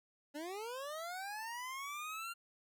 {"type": "linear sweep", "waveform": "25% pulse", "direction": "up", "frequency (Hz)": [281.6, 1396.9], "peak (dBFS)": -38, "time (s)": [0.34, 2.34], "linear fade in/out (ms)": 20, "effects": []}